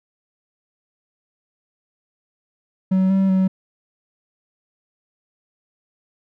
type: tone with pitch steps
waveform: triangle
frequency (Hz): 188.4 / 192.6 / 188.7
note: F#3 / G3 / F#3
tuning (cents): +32 / -30 / +34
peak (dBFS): -12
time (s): 2.91-3.48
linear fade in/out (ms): 10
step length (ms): 190
effects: none